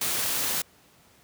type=noise with amplitude modulation; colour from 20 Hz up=white; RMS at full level=-26 dBFS; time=0.01-0.62 s; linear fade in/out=5 ms; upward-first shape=sine; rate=223 Hz; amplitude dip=30%; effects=pink hiss -58 dBFS RMS until 1.23 s + high-pass 80 Hz 12 dB/octave